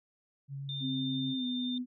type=tone with vibrato; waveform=sine; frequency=138.59 Hz; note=C#3; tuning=in tune; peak=-37 dBFS; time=0.48-1.35 s; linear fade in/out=50 ms; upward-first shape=triangle; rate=8 Hz; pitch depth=10 cents each way
type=tone; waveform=sine; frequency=3606 Hz; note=A7; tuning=42 cents sharp; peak=-37 dBFS; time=0.69-1.78 s; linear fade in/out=2 ms
type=tone with pitch glide; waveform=sine; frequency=262 to 249.2 Hz; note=C4 to B3; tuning=+2 to +16 cents; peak=-32 dBFS; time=0.8-1.86 s; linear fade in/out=50 ms; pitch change=-86 cents; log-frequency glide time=1.36-1.44 s
effects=none